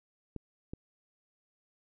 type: clicks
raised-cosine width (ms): 3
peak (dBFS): -26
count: 2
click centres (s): 0.363 / 0.735
effects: none